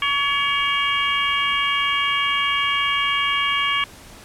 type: harmonic tone with a mistuned harmonic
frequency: 565 Hz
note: C#5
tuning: 33 cents sharp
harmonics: 2 / 3 / 4 / 5 / 6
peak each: -23 / -28 / -23 / -25 / -26 dBFS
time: 0.02-3.84 s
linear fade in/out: 2 ms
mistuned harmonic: 6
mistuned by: -81 cents
effects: pink hiss -43 dBFS RMS until 4.24 s + low-pass 12000 Hz 12 dB/octave